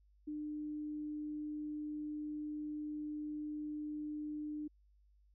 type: tone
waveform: sine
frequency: 300.5 Hz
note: D4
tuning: 40 cents sharp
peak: -39 dBFS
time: 0.27-4.68 s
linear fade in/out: 10 ms
effects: added 50 Hz sine -65 dBFS peak until 5.34 s